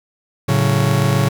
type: chord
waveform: 45% pulse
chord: F# minor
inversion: first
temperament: just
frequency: 111 / 138.75 / 185 Hz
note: A2 / C#3 / F#3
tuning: +16 / +2 / 0 cents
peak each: -18 / -16 / -21 dBFS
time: 0.48-1.29 s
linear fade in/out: 10 ms
effects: 7-bit